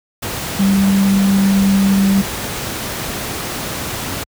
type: tone in noise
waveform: sine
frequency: 196 Hz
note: G3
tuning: in tune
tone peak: -10 dBFS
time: 0.59-2.22 s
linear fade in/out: 10 ms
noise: pink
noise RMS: -23 dBFS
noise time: 0.22-4.24 s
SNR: +10 dB
effects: high-pass 60 Hz 12 dB/octave